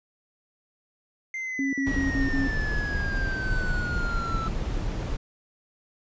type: exponential sweep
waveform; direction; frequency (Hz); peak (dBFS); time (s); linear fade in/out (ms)
triangle; down; 2093 to 1318.5; -28; 1.34-4.48; 2
type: tone bursts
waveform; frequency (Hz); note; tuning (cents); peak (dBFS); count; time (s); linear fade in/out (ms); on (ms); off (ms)
sine; 272.4; C#4; -30; -24; 5; 1.59-2.474; 2; 140; 46
type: noise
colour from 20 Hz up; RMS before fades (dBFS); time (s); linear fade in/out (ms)
brown; -28; 1.86-5.17; 10
effects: resampled to 16000 Hz